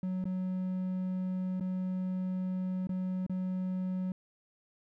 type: tone with dropouts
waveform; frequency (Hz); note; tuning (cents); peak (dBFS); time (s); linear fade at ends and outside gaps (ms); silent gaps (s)
triangle; 185.1; F#3; +1; -29; 0.03-4.12; 2; 0.242-0.254 / 1.599-1.608 / 2.871-2.892 / 3.265-3.296
effects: none